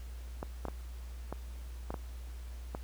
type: clicks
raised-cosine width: 1 ms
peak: -23 dBFS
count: 7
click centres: 0.429 / 0.653 / 0.684 / 1.326 / 1.905 / 1.942 / 2.749 s
effects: added 60 Hz sine -41 dBFS peak until 2.83 s + pink hiss -58 dBFS RMS until 2.83 s